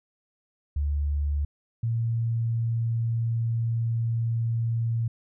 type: tone pair in turn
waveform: sine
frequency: 72.6 / 115.25 Hz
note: D2 / A#2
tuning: -19 / -19 cents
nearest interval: minor sixth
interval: 800 cents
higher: second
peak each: -23 dBFS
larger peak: neither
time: 0.76-1.45 / 1.83-5.08 s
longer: second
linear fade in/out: 5 ms
effects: none